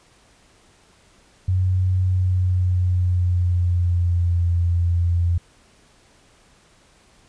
sine tone with pitch glide, 92.5 to 86.31 Hz, F#2 to F2, 0 to -20 cents, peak -16 dBFS, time 1.48-5.38 s, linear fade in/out 5 ms, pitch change -120 cents, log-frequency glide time 2.03-4.49 s, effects pink hiss -55 dBFS RMS until 7.28 s + resampled to 22050 Hz

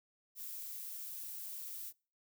violet noise, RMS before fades -45 dBFS, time 0.35-1.93 s, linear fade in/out 50 ms, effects noise-tail reverb RT60 0.4 s tail -26 dB re dry

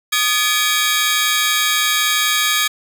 sawtooth tone cluster, 1231 / 1711 / 2292 / 3257 / 3814 Hz, D#6 / A6 / D7 / G#7 / A#7, -19 / -49 / -43 / -34 / +39 cents, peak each -18 dBFS, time 0.12-2.68 s, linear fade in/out 10 ms, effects none

